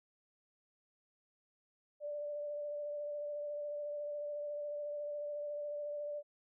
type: tone with vibrato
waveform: sine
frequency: 587.3 Hz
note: D5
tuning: in tune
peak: -38 dBFS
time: 2-6.23 s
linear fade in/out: 50 ms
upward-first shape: sine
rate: 14 Hz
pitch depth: 17 cents each way
effects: none